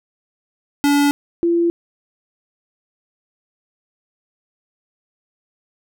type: tone pair in turn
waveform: square / sine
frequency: 286.5 / 340.7 Hz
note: D4 / F4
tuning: -43 / -43 cents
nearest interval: minor third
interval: 300 cents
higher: second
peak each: -13 dBFS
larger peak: neither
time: 0.84-1.11 / 1.43-1.7 s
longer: neither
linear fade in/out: 0 ms
effects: none